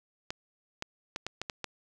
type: clicks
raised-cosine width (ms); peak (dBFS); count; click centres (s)
0.2; -17; 7; 0.305 / 0.824 / 1.161 / 1.266 / 1.416 / 1.498 / 1.643
effects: none